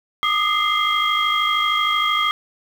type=tone cluster; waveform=sine; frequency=1202 / 1255 / 2086 / 3248 Hz; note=D6 / D#6 / C7 / G#7; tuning=+40 / +15 / -6 / -39 cents; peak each=-21 / -22 / -22 / -21 dBFS; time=0.23-2.31 s; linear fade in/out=0 ms; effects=tanh soft clip ceiling -8 dBFS + 7-bit